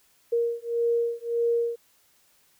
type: beating tone pair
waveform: sine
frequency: 467.9 / 469.6 Hz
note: A#4 / A#4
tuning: +6 / +13 cents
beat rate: 1.7 Hz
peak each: -26 dBFS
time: 0.32-1.76 s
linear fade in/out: 10 ms
effects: white hiss -63 dBFS RMS until 2.59 s